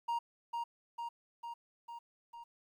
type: tone with echo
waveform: triangle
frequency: 938 Hz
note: A#5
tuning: 11 cents sharp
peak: -30 dBFS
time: 0.08-0.19 s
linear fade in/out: 10 ms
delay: 450 ms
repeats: 5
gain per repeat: -3 dB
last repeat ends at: 2.44 s
effects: 12-bit